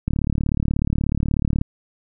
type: click train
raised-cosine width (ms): 5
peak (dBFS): -8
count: 57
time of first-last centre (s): 0.08-1.614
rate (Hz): 36.5
effects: none